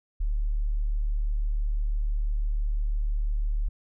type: tone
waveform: sine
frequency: 37 Hz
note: D1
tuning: 14 cents sharp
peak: -23 dBFS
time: 0.2-3.69 s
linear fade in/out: 10 ms
effects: none